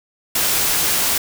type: noise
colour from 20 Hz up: white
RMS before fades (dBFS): -18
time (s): 0.35-1.18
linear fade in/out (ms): 5
effects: none